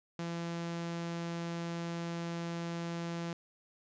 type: tone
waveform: sawtooth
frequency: 169.4 Hz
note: E3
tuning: 48 cents sharp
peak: -32 dBFS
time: 0.19-3.33 s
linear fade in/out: 2 ms
effects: resampled to 16000 Hz + 12-bit